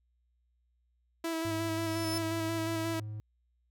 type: tone with vibrato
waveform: sawtooth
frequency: 327.5 Hz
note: E4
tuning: 11 cents flat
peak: -28 dBFS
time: 1.24-3 s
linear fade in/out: 5 ms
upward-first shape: square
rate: 5.6 Hz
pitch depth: 17 cents each way
type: tone with pitch glide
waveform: triangle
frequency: 103.6 to 107.01 Hz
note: G#2 to A2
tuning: -4 to -48 cents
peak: -35 dBFS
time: 1.45-3.2 s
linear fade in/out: 0 ms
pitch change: +56 cents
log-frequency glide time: 2.35-2.54 s
type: tone with exponential growth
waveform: sawtooth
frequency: 5260 Hz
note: E8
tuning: 5 cents flat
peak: -31 dBFS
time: 1.49-2.18 s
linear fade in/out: 2 ms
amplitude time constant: 150 ms
effects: added 60 Hz sine -70 dBFS peak until 3.7 s